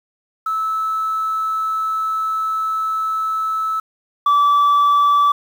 sine tone pair in turn, 1305 / 1155.9 Hz, E6 / D6, -18 / -28 cents, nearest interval major second, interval 210 cents, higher first, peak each -17 / -8 dBFS, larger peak second, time 0.46-3.8 / 4.26-5.32 s, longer first, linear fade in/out 5 ms, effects tanh soft clip ceiling -10 dBFS + 7-bit

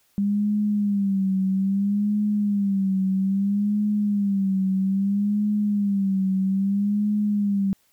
sine tone with vibrato, 199.3 Hz, G3, 29 cents sharp, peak -19 dBFS, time 0.18-7.73 s, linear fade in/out 0 ms, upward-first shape sine, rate 0.61 Hz, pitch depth 82 cents each way, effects white hiss -64 dBFS RMS until 7.92 s

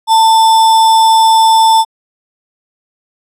sine tone with sample-and-hold, 893 Hz, A5, 25 cents sharp, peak -4 dBFS, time 0.07-1.85 s, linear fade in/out 50 ms, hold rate 4410 Hz, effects low-pass 10000 Hz 12 dB/octave

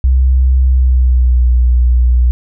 sine tone with pitch glide, 64.5 to 61.06 Hz, C2 to B1, -24 to -19 cents, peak -6 dBFS, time 0.04-2.31 s, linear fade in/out 0 ms, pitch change -95 cents, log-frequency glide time 0.64-1.49 s, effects none

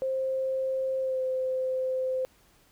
sine tone with pitch glide, 527 to 517.9 Hz, C5 to C5, +12 to -18 cents, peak -26 dBFS, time 0.02-2.25 s, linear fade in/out 0 ms, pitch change -30 cents, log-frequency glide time 1-1.21 s, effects pink hiss -62 dBFS RMS until 2.71 s

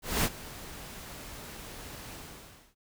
pink noise with ADSR envelope, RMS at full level -26 dBFS, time 0.02-2.75 s, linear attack 220 ms, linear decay 49 ms, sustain -18 dB, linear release 620 ms, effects none

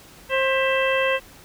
harmonic tone with a mistuned harmonic, 530 Hz, C5, 22 cents sharp, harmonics 1 / 2 / 3 / 4 / 5 / 6, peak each -21 / -27 / -28 / -28 / -25 / -32 dBFS, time 0.29-1.2 s, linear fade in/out 50 ms, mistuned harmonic 4, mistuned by -120 cents, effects pink hiss -47 dBFS RMS until 1.44 s

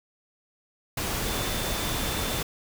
sine tone in noise, 3534 Hz, A7, 7 cents sharp, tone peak -38 dBFS, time 1.26-2.41 s, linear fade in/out 5 ms, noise pink, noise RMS -29 dBFS, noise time 0.97-2.43 s, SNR -12 dB, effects none

